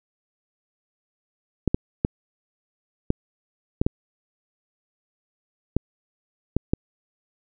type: clicks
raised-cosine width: 3 ms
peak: -6 dBFS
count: 9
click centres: 1.677 / 1.745 / 2.049 / 3.104 / 3.815 / 3.865 / 5.766 / 6.566 / 6.735 s
effects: none